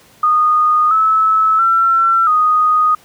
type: tone with pitch steps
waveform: sine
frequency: 1232 / 1301 / 1349 / 1243 Hz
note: D#6 / E6 / E6 / D#6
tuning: -17 / -23 / +40 / -2 cents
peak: -9 dBFS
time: 0.23-2.95 s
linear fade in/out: 5 ms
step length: 680 ms
effects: pink hiss -47 dBFS RMS until 3.04 s + high-pass 80 Hz 12 dB/octave